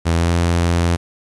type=tone with pitch glide; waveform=sawtooth; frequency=83.5 to 85.6 Hz; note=E2 to F2; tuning=+23 to -34 cents; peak=-10 dBFS; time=0.05-0.97 s; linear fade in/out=20 ms; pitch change=+43 cents; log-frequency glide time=0.16-0.29 s; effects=resampled to 24000 Hz + 8-bit